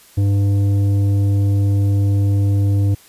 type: tone with tanh clipping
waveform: triangle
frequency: 100 Hz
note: G2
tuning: 35 cents sharp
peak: -14 dBFS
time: 0.17-2.95 s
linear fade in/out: 10 ms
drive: 13 dB
effects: white hiss -47 dBFS RMS until 3.08 s + resampled to 32000 Hz